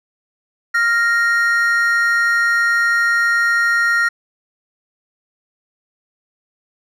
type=tone pair together; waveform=triangle; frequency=1396.9 / 1864.6 Hz; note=F6 / A#6; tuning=0 / 0 cents; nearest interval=perfect fourth; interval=500 cents; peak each=-14 dBFS; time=0.74-4.09 s; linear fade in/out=10 ms; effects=none